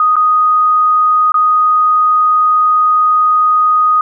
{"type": "tone with dropouts", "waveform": "sine", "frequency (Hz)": 1244.5, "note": "D#6", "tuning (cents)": 0, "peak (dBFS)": -7, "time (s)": [0, 4.01], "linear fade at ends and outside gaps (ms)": 2, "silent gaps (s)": [[0.157, 0.165], [1.32, 1.342]], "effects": []}